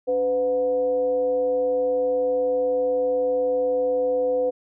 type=tone with frequency modulation; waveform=sine; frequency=504 Hz; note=B4; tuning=35 cents sharp; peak=-19 dBFS; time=0.07-4.51 s; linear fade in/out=20 ms; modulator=220 Hz; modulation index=0.37; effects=none